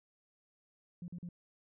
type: tone bursts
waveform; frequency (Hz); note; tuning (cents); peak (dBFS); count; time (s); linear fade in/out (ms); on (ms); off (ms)
sine; 174.61; F3; 0; -40; 3; 1.02-1.289; 2; 61; 43
effects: tanh soft clip ceiling -36 dBFS